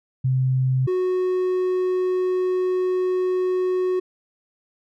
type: tone pair in turn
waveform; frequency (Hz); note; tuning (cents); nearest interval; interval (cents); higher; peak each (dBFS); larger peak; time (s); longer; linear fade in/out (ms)
sine / triangle; 130 / 367.7; C3 / F#4; -11 / -11; octave + tritone; 1800; second; -17; neither; 0.24-0.87 / 0.87-4; second; 10
effects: none